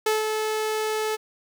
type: tone with ADSR envelope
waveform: sawtooth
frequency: 433.3 Hz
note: A4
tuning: 27 cents flat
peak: -15 dBFS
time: 0.06-1.17 s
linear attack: 5 ms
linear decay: 160 ms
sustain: -5 dB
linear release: 25 ms
effects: none